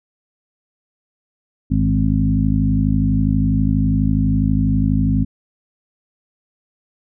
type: harmonic tone with a mistuned harmonic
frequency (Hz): 52.2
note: G#1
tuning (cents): +10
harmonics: 1 / 2 / 3 / 4 / 5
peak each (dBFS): -20 / -20 / -20 / -20 / -20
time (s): 1.7-5.25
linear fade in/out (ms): 20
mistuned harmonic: 2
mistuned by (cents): -42
effects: none